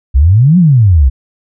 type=exponential two-way sweep; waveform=sine; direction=up then down; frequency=60.7 to 187.8 to 60.7 Hz; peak=-3 dBFS; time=0.14-1.1 s; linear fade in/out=20 ms; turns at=0.58 s; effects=none